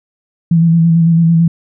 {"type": "tone with vibrato", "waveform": "sine", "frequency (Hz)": 166.1, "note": "E3", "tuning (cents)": 13, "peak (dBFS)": -6, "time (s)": [0.51, 1.48], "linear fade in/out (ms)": 5, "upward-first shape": "square", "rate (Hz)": 9, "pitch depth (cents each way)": 24, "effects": []}